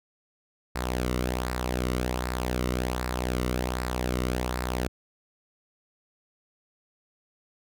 sawtooth tone with flanger, 62.1 Hz, B1, 10 cents sharp, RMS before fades -29 dBFS, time 0.75-4.88 s, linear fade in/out 10 ms, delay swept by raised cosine 0.31 to 1.22 ms, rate 1.3 Hz, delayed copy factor -0.55, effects none

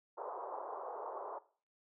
white band-pass noise, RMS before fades -44 dBFS, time 0.17-1.39 s, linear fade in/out 10 ms, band 400 to 1100 Hz, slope 48 dB/octave, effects noise-tail reverb RT60 0.4 s tail -17 dB re dry

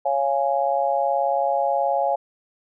sine chord, Db major, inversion none, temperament just, 554.4 / 693 / 831.5 Hz, Db5 / F5 / Ab5, 0 / -14 / +2 cents, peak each -23 dBFS, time 0.05-2.16 s, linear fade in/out 10 ms, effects none

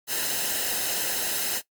white noise with comb filter, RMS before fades -27 dBFS, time 0.07-1.62 s, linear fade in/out 50 ms, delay 0.87 ms, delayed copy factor -0.6, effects noise-tail reverb RT60 0.1 s tail -17 dB re dry + MP3 96 kbps

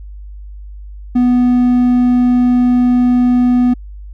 triangle tone, 246.9 Hz, B3, in tune, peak -6 dBFS, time 1.15-3.74 s, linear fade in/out 10 ms, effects added 50 Hz sine -28 dBFS peak until 4.13 s

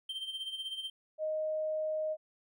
triangle tone with tremolo, 3136 Hz, G7, in tune, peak -33 dBFS, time 0.09-0.9 s, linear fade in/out 5 ms, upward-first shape sine, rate 16 Hz, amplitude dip 65%
sine tone, 622.3 Hz, D#5, in tune, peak -31 dBFS, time 1.18-2.17 s, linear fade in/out 50 ms
effects none

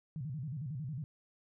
sine tone with vibrato, 140 Hz, C#3, 18 cents sharp, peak -37 dBFS, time 0.16-1.04 s, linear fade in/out 0 ms, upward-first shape square, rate 11 Hz, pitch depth 200 cents each way, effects none

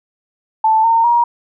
sine tone with pitch steps, 880 / 913.7 / 948.6 Hz, A5 / A#5 / A#5, 0 / -35 / +30 cents, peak -9 dBFS, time 0.64-1.24 s, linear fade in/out 5 ms, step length 200 ms, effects none

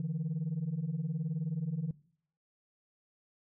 sine beating tone pair, 146.83 / 165.83 Hz, D3 / E3, 0 / +11 cents, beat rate 19 Hz, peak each -34 / -33 dBFS, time 0-1.91 s, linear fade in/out 2 ms, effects noise-tail reverb RT60 0.6 s tail -22 dB re dry + tanh soft clip ceiling -28 dBFS

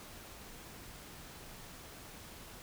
silence, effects pink hiss -51 dBFS RMS until 2.62 s

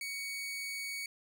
sawtooth tone, 2239 Hz, C#7, 17 cents sharp, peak -34 dBFS, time 0.01-1.06 s, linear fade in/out 2 ms, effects none

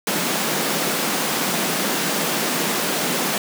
pink high-pass noise, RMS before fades -22 dBFS, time 0.07-3.38 s, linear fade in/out 2 ms, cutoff 160 Hz, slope 48 dB/octave, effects none

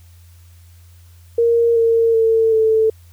sine tone with pitch steps, 466.2 / 457.7 / 449.3 / 441.1 Hz, A#4 / A#4 / A4 / A4, 0 / -32 / +36 / +4 cents, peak -11 dBFS, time 1.38-2.9 s, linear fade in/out 5 ms, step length 380 ms, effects added 86 Hz sine -42 dBFS peak until 3.12 s + white hiss -55 dBFS RMS until 3.12 s

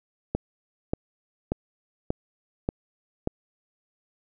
click train, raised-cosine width 2 ms, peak -11 dBFS, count 6, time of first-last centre 0.35-3.274 s, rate 1.71 Hz, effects none

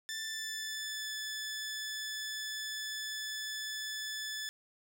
15% pulse tone with pitch glide, 1769 to 1734.6 Hz, A6 to A6, +9 to -25 cents, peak -31 dBFS, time 0.09-4.49 s, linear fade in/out 0 ms, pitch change -34 cents, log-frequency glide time 0.21-1.14 s, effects none

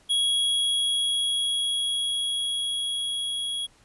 square tone with level ramp, 3322 Hz, G#7, in tune, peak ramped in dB -21 to -28 dBFS, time 0.09-3.67 s, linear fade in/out 20 ms, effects pink hiss -59 dBFS RMS until 3.84 s + resampled to 24000 Hz

